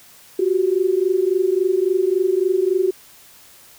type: tone pair together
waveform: sine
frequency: 361.7 / 385.3 Hz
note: F#4 / G4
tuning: -39 / -30 cents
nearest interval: minor second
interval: 109 cents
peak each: -18 dBFS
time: 0.39-2.91 s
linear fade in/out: 5 ms
effects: white hiss -47 dBFS RMS until 3.78 s